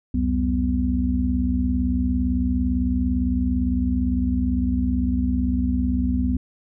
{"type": "tone cluster", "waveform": "sine", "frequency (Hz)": [65.5, 85.3, 191.8, 249.6], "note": ["C2", "F2", "G3", "B3"], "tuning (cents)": [2, -40, -37, 19], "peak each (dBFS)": [-23, -29, -27, -22], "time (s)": [0.14, 6.37], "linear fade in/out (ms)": 5, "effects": []}